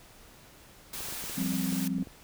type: noise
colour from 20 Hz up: white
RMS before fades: -38 dBFS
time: 0.93-1.88 s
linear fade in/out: 5 ms
type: clicks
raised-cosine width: 2 ms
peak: -32 dBFS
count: 12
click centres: 1.006 / 1.086 / 1.125 / 1.24 / 1.297 / 1.422 / 1.461 / 1.536 / 1.727 / 1.984 / 2.025 / 2.072 s
type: chord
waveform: sine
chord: F suspended second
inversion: none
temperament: just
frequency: 174.61 / 196.44 / 261.9 Hz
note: F3 / G3 / C4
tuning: 0 / +4 / +2 cents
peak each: -33 / -32 / -32 dBFS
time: 1.37-2.04 s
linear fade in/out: 10 ms
effects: pink hiss -54 dBFS RMS until 2.23 s